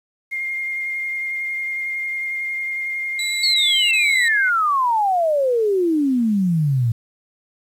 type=tone with vibrato; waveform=sine; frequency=2121 Hz; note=C7; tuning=23 cents sharp; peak=-22 dBFS; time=0.31-4.5 s; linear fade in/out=20 ms; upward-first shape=sine; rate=11 Hz; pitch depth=12 cents each way
type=tone bursts; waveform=30% pulse; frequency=3951 Hz; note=B7; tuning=in tune; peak=-21 dBFS; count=3; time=3.19-4.282 s; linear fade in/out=2 ms; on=350 ms; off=21 ms
type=exponential sweep; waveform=sine; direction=down; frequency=4481 to 111.8 Hz; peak=-15 dBFS; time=3.43-6.92 s; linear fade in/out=5 ms
effects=resampled to 32000 Hz + 8-bit